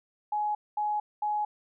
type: tone bursts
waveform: sine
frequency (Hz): 840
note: G#5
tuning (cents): +19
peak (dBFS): -26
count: 3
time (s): 0.32-1.45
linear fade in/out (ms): 5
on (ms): 230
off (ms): 220
effects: none